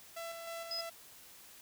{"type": "tone with tremolo", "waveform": "sawtooth", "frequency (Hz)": 669, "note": "E5", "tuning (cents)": 25, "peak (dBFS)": -37, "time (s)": [0.16, 0.9], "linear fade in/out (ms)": 10, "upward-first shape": "square", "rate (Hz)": 3.2, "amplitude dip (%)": 35}
{"type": "tone", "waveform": "sine", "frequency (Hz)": 5040, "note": "D#8", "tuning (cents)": 21, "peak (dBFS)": -36, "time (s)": [0.71, 0.81], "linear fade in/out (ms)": 2}
{"effects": ["white hiss -56 dBFS RMS until 1.61 s"]}